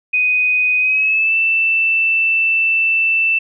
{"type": "tone with pitch glide", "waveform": "sine", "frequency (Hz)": [2496, 2660], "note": ["D#7", "E7"], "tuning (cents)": [5, 15], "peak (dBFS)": -12, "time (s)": [0.13, 3.39], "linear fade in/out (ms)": 10, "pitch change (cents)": 110, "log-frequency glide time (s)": [0.79, 1.36], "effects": []}